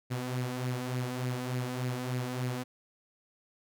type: tone with flanger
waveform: sawtooth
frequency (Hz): 125.8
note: B2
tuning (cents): +32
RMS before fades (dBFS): -34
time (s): 0.1-2.64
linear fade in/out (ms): 20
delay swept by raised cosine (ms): 0.42 to 4.02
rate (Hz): 3.4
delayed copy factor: +0.5
effects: none